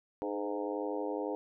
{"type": "harmonic tone with a mistuned harmonic", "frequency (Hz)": 102, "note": "G#2", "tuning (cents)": -31, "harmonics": [3, 4, 5, 6, 7, 8, 9], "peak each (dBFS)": [-38, -38, -38, -45, -45, -45, -45], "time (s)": [0.22, 1.35], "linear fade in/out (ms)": 0, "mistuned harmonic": 4, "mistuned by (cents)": 44, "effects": []}